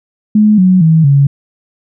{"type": "tone with pitch steps", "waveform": "sine", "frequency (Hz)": [212.3, 184.82, 160.89, 140.07], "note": ["G#3", "F#3", "E3", "C#3"], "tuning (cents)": [38, -2, -42, 18], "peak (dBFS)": -4, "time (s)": [0.35, 1.27], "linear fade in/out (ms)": 5, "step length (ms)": 230, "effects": []}